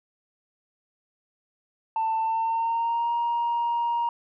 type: tone with pitch glide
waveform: sine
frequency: 891 to 941.8 Hz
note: A5 to A#5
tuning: +22 to +18 cents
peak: -21 dBFS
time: 1.96-4.09 s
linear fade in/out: 2 ms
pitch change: +96 cents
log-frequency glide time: 2.21-3.12 s
effects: tanh soft clip ceiling -20 dBFS